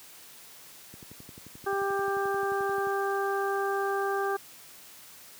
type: click train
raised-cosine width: 3 ms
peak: -33 dBFS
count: 23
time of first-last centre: 0.94-2.87 s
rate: 11.4 Hz
type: harmonic tone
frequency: 395 Hz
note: G4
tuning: 13 cents sharp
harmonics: 1 / 2 / 3 / 4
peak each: -29 / -32 / -34 / -35 dBFS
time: 1.66-4.37 s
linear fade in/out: 10 ms
effects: white hiss -50 dBFS RMS until 5.39 s + high-pass 80 Hz 12 dB/octave